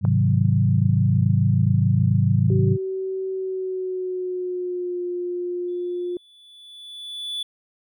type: chord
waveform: sine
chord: Ab dominant seventh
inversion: none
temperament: equal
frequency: 103.83 / 130.81 / 155.56 / 185 Hz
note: Ab2 / C3 / Eb3 / Gb3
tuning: 0 / 0 / 0 / 0 cents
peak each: -19 / -20 / -24 / -23 dBFS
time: 0.01-2.78 s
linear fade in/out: 50 ms
type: click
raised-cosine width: 1 ms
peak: -18 dBFS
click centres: 0.051 s
type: tone with pitch glide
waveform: sine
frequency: 380 to 354.6 Hz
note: F#4 to F4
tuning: +46 to +26 cents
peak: -24 dBFS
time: 2.5-6.17 s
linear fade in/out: 2 ms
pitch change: -120 cents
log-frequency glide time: 3.3-5.02 s
type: tone with exponential growth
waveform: triangle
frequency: 3460 Hz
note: A7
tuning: 30 cents flat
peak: -23 dBFS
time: 5.68-7.43 s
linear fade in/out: 5 ms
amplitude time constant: 380 ms
effects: none